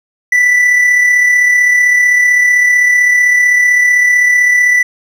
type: tone with amplitude modulation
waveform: triangle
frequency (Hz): 1975.5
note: B6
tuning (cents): 0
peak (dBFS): -3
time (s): 0.32-4.83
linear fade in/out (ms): 5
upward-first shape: sine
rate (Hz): 35.7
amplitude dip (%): 35
effects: none